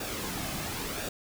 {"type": "noise with flanger", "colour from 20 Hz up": "pink", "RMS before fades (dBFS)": -35, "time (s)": [0, 1.09], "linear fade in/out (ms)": 5, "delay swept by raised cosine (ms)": [0.96, 2.16], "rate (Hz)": 0.95, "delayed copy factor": -0.5, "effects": []}